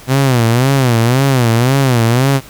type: tone with vibrato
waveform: sawtooth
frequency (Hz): 125.5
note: B2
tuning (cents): +28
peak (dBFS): -5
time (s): 0.07-2.41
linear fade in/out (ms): 50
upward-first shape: sine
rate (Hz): 1.9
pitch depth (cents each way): 170
effects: pink hiss -37 dBFS RMS until 2.49 s